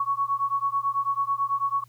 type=beating tone pair; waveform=sine; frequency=1108.7 / 1117.8 Hz; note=C#6 / C#6; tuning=0 / +14 cents; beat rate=9.1 Hz; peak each=-26 dBFS; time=0-1.84 s; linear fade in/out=5 ms; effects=added 120 Hz sine -53 dBFS peak until 1.88 s + white hiss -64 dBFS RMS until 1.88 s